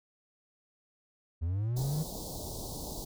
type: linear sweep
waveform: triangle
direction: up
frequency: 77.78 to 160.9 Hz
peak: -27 dBFS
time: 1.41-2.04 s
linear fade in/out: 20 ms
type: band-stop noise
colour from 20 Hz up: pink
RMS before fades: -40 dBFS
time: 1.76-3.05 s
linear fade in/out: 10 ms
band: 910 to 3900 Hz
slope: 48 dB/octave
effects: none